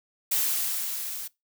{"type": "noise with level ramp", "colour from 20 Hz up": "blue", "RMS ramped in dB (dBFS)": [-24, -36], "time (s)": [0.31, 1.28], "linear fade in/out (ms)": 10, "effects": ["noise-tail reverb RT60 0.2 s tail -22 dB re dry"]}